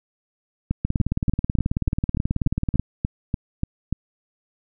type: two click trains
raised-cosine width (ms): 5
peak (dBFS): -9 / -9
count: 37 / 12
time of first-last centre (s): 0.85-2.796 / 0.71-3.926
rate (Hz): 18.5 / 3.42
effects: none